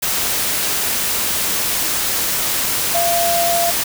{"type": "tone in noise", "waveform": "sine", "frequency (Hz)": 686, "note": "F5", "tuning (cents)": -31, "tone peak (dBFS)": -16, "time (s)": [2.94, 3.71], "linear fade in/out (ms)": 10, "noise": "white", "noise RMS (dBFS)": -19, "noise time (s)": [0.02, 3.84], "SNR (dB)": 0, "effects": []}